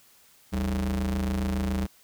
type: ring-modulated tone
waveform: square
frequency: 60.7 Hz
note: B1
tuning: 29 cents flat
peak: -23 dBFS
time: 0.52-1.87 s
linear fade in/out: 20 ms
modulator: 135 Hz
effects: white hiss -58 dBFS RMS until 2.03 s